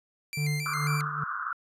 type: tone with vibrato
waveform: sawtooth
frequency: 2217 Hz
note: C#7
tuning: in tune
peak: -30 dBFS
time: 0.33-1.01 s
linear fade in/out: 0 ms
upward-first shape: square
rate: 3.7 Hz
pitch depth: 97 cents each way
type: tone with tremolo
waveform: triangle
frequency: 148.1 Hz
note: D3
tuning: 15 cents sharp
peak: -23 dBFS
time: 0.37-1.24 s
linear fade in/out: 5 ms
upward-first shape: sine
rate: 2.3 Hz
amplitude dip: 80%
type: band-pass noise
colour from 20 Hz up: pink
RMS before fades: -33 dBFS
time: 0.66-1.53 s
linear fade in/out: 0 ms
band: 1100 to 1500 Hz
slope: 96 dB/octave
effects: resampled to 32000 Hz